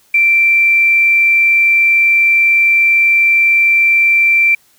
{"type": "tone with quantisation", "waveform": "sine", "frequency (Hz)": 2349, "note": "D7", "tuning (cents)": 0, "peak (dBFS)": -7, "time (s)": [0.14, 4.55], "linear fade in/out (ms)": 5, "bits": 6, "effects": ["white hiss -52 dBFS RMS until 4.78 s"]}